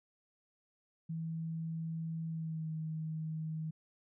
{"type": "tone with pitch glide", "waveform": "sine", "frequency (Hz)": [162.7, 158.07], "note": ["E3", "D#3"], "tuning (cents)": [-22, 28], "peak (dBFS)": -36, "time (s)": [1.09, 3.71], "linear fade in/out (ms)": 10, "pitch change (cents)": -50, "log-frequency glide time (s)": [2.28, 2.71], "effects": []}